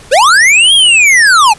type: linear two-way sweep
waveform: square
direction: up then down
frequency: 454.3 to 3322 to 793 Hz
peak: -4 dBFS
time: 0.11-1.54 s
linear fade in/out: 20 ms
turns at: 0.74 s
effects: pink hiss -36 dBFS RMS until 1.58 s + resampled to 24000 Hz